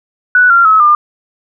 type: tone with pitch steps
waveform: sine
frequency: 1480 / 1380.9 / 1288.4 / 1202.1 Hz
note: F#6 / F6 / E6 / D6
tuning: 0 / -20 / -40 / +40 cents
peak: -4 dBFS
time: 0.35-0.95 s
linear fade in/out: 2 ms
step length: 150 ms
effects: none